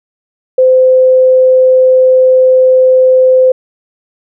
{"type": "tone", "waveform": "sine", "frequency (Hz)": 515, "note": "C5", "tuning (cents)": -28, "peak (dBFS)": -3, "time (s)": [0.58, 3.52], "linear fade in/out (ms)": 5, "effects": []}